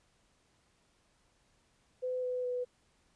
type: tone with pitch steps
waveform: sine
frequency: 506 / 500.8 / 495.6 Hz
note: B4 / B4 / B4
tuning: +42 / +24 / +6 cents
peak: -32 dBFS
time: 2.02-2.65 s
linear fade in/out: 20 ms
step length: 210 ms
effects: pink hiss -71 dBFS RMS until 3.15 s + resampled to 22050 Hz